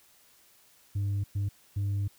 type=tone bursts at uneven times; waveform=sine; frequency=100 Hz; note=G2; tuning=35 cents sharp; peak=-24 dBFS; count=3; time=0.95-1.24 / 1.35-1.49 / 1.76-2.08 s; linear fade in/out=10 ms; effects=tanh soft clip ceiling -26 dBFS + white hiss -61 dBFS RMS until 2.18 s